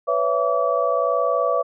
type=tone cluster; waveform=sine; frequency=501 / 562 / 665 / 1149 Hz; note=B4 / C#5 / E5 / D6; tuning=+25 / +24 / +15 / -38 cents; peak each=-23 dBFS; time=0.07-1.63 s; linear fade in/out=20 ms; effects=none